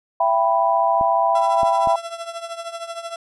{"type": "chord", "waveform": "sine", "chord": "E minor", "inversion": "none", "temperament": "equal with one note detuned", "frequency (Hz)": [669.6, 784, 987.8], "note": ["E5", "G5", "B5"], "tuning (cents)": [27, 0, 0], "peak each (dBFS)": [-19, -20, -19], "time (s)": [0.2, 1.96], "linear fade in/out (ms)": 5}
{"type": "clicks", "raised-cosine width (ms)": 3, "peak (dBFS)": -19, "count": 3, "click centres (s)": [1.011, 1.632, 1.873]}
{"type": "tone with tremolo", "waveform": "30% pulse", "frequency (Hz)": 673, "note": "E5", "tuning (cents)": 36, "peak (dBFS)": -23, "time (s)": [1.35, 3.16], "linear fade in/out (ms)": 2, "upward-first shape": "triangle", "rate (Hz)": 13, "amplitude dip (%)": 80}
{"effects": ["resampled to 24000 Hz"]}